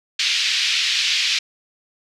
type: band-pass noise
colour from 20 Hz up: pink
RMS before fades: -20 dBFS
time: 0.19-1.39 s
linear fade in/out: 5 ms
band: 2400 to 5100 Hz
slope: 24 dB/octave
effects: none